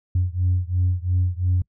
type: beating tone pair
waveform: sine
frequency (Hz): 89.2 / 92.1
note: F2 / F#2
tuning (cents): +37 / -7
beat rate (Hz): 2.9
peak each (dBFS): -20 / -21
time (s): 0.15-1.62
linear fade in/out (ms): 5
effects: noise-tail reverb RT60 0.1 s tail -25 dB re dry + tanh soft clip ceiling -13 dBFS